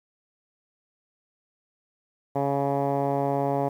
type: tone with low-pass filter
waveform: 10% pulse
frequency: 139.8 Hz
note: C#3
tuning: 15 cents sharp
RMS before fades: -25 dBFS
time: 2.35-3.69 s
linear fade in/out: 10 ms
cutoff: 800 Hz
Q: 1.9
effects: 9-bit